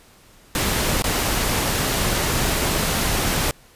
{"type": "noise with dropouts", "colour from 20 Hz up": "pink", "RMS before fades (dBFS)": -21, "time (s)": [0.55, 3.51], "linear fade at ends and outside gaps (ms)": 1, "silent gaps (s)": [1.022, 1.041], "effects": ["pink hiss -51 dBFS RMS until 3.75 s", "resampled to 32000 Hz"]}